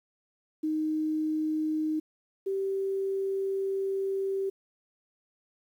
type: tone pair in turn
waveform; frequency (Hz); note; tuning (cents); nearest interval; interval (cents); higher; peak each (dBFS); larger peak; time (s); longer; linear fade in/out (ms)
sine; 310.8 / 388.6; D#4 / G4; -2 / -15; major third; 387; second; -26 / -27; first; 0.63-2 / 2.46-4.5; second; 10
effects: 10-bit